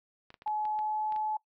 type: clicks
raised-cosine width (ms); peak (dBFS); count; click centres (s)
0.3; -33; 8; 0.304 / 0.342 / 0.421 / 0.477 / 0.653 / 0.79 / 1.123 / 1.162
type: tone with pitch glide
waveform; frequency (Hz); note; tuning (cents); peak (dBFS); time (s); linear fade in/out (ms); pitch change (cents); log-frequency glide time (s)
sine; 851 to 858.9; G#5 to A5; +42 to -42; -29; 0.46-1.37; 5; +16; 0.58-1.11
effects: noise-tail reverb RT60 0.1 s tail -21 dB re dry